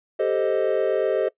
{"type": "chord", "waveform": "triangle", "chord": "A half-diminished seventh", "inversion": "third", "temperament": "equal", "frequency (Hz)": [392, 440, 523.3, 622.3], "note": ["G4", "A4", "C5", "Eb5"], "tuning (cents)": [0, 0, 0, 0], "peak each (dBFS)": -23, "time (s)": [0.19, 1.29], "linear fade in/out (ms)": 10, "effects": ["noise-tail reverb RT60 0.1 s tail -21 dB re dry", "resampled to 8000 Hz"]}